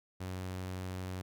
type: tone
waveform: sawtooth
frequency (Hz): 92.5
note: F#2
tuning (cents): 0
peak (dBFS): -34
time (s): 0.2-1.22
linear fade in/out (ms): 10
effects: none